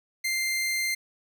sawtooth tone, 2093 Hz, C7, in tune, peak -22 dBFS, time 0.24-0.95 s, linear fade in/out 10 ms, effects none

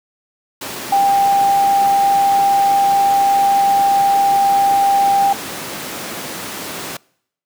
sine tone in noise, 794 Hz, G5, 22 cents sharp, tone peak -10 dBFS, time 0.92-5.33 s, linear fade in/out 5 ms, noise pink, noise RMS -26 dBFS, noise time 0.61-6.97 s, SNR +13 dB, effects noise-tail reverb RT60 0.7 s tail -25 dB re dry + high-pass 200 Hz 12 dB/octave

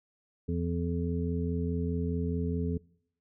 harmonic tone with a mistuned harmonic, 84.8 Hz, E2, 50 cents sharp, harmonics 1 / 2 / 3 / 5, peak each -32 / -33 / -35 / -37 dBFS, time 0.48-2.78 s, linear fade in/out 10 ms, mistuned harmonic 5, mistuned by +24 cents, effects noise-tail reverb RT60 0.7 s tail -24 dB re dry

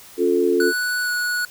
sine chord, Db augmented, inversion none, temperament equal with one note detuned, 277.2 / 355.3 / 440 Hz, Db4 / F4 / A4, 0 / +30 / 0 cents, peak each -23 / -18 / -19 dBFS, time 0.17-0.73 s, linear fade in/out 50 ms
square tone with pitch glide, 1479 to 1465.4 Hz, F#6 to F#6, -1 to -17 cents, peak -21 dBFS, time 0.6-1.45 s, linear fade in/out 2 ms, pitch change -16 cents, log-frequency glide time 1.03-1.1 s
effects white hiss -44 dBFS RMS until 1.5 s

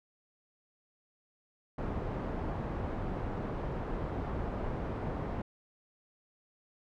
pink low-pass noise, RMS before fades -36 dBFS, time 1.78-5.42 s, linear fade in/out 5 ms, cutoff 930 Hz, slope 12 dB/octave, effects none

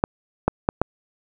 clicks, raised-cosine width 1 ms, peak -3 dBFS, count 4, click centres 0.039 / 0.48 / 0.689 / 0.816 s, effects none

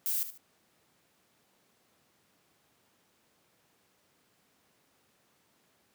violet noise with echo, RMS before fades -31 dBFS, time 0.06-0.23 s, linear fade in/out 0 ms, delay 73 ms, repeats 2, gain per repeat -11 dB, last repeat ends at 0.376 s, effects pink hiss -69 dBFS RMS until 5.94 s + high-pass 150 Hz 12 dB/octave

